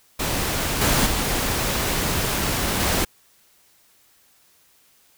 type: noise with level steps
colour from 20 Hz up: pink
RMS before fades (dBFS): -24 / -19 / -23 / -21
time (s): 0.19-3.05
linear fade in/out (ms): 10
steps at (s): 0.81 / 1.06 / 2.8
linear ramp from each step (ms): 5
effects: white hiss -58 dBFS RMS until 5.17 s